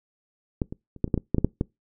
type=clicks; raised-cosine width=3 ms; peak=-11 / -21 / -30 / -9 / -24 / -8 / -13 / -8 / -9 / -6 / -10 dBFS; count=11; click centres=0.618 / 0.725 / 0.963 / 1.043 / 1.078 / 1.142 / 1.177 / 1.346 / 1.383 / 1.446 / 1.611 s; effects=noise-tail reverb RT60 0.2 s tail -24 dB re dry